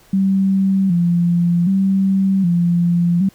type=tone with vibrato; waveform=sine; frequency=182.6 Hz; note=F#3; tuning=23 cents flat; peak=-12 dBFS; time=0.13-3.29 s; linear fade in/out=5 ms; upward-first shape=square; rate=0.65 Hz; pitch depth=95 cents each way; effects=pink hiss -50 dBFS RMS until 3.34 s